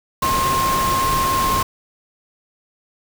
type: tone in noise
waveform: sine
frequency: 1064 Hz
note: C6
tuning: 29 cents sharp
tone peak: -17 dBFS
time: 0.22-1.63 s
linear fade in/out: 5 ms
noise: pink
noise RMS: -23 dBFS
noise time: 0.22-1.63 s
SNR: +3 dB
effects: none